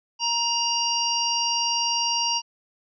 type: harmonic tone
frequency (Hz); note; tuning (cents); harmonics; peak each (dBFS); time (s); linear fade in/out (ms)
940; A#5; +14; 1 / 3 / 5 / 6; -27 / -27 / -27 / -27; 0.19-2.42; 50
effects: none